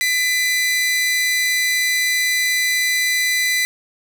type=tone pair together; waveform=sawtooth; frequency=2004 / 2381 Hz; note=B6 / D7; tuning=+25 / +23 cents; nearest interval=minor third; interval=298 cents; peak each=-13 / -24 dBFS; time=0.01-3.65 s; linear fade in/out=0 ms; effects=none